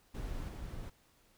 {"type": "noise with level steps", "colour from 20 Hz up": "brown", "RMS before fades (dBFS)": [-40, -43], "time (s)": [0.14, 0.9], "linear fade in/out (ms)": 10, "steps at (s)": 0.48, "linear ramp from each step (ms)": 10, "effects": ["pink hiss -68 dBFS RMS until 1.37 s"]}